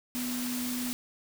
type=tone in noise; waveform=sine; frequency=247.4 Hz; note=B3; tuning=3 cents sharp; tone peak=-32 dBFS; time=0.15-0.93 s; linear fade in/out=0 ms; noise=white; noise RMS=-37 dBFS; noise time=0.15-0.93 s; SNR=+2 dB; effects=none